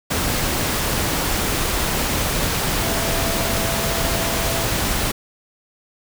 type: tone in noise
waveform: sine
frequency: 667 Hz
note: E5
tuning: 20 cents sharp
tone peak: -28 dBFS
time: 2.82-4.65 s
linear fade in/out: 10 ms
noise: pink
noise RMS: -21 dBFS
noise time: 0.1-5.12 s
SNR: -10 dB
effects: none